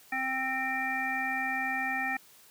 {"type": "harmonic tone with a mistuned harmonic", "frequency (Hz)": 262, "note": "C4", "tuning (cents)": 2, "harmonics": [1, 3, 5, 7, 9], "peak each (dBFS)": [-40, -34, -42, -32, -35], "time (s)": [0.12, 2.17], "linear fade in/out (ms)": 5, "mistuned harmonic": 5, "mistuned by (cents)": 19, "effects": ["white hiss -57 dBFS RMS until 2.5 s", "high-pass 80 Hz 12 dB/octave"]}